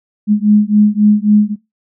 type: beating tone pair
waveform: sine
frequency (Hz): 207.7 / 211.4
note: G#3 / G#3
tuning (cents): 0 / +31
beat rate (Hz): 3.7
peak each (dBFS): -10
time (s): 0.27-1.56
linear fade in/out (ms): 50
effects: noise-tail reverb RT60 0.2 s tail -21 dB re dry